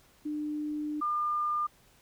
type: tone pair in turn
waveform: sine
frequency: 300 / 1203.8 Hz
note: D4 / D6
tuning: +37 / +42 cents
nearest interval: 2 octaves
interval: 2405 cents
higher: second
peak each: -31 / -27 dBFS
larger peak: second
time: 0.25-1.01 / 1.01-1.67 s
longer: first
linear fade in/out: 10 ms
effects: pink hiss -62 dBFS RMS until 2.01 s